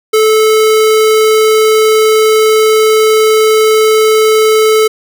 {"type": "tone", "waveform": "square", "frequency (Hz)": 435.2, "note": "A4", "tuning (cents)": -19, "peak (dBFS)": -6, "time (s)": [0.13, 4.88], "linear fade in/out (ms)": 10, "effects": []}